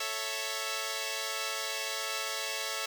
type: chord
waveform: 5% pulse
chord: A major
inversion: none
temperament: equal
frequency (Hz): 440 / 554.4 / 659.3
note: A4 / C#5 / E5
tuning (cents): 0 / 0 / 0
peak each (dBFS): -27 / -25 / -26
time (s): 0-2.86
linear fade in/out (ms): 5
effects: none